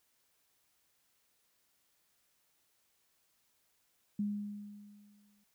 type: tone with exponential decay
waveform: sine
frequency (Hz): 205.8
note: G#3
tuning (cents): -16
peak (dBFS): -30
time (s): 4.19-5.44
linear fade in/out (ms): 5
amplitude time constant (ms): 270
effects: white hiss -75 dBFS RMS until 5.54 s